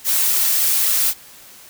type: noise with flanger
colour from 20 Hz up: blue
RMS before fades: -17 dBFS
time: 0.04-1.14 s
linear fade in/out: 50 ms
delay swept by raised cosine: 1.5 to 3.8 ms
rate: 3.5 Hz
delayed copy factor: +0.55
effects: white hiss -43 dBFS RMS until 1.69 s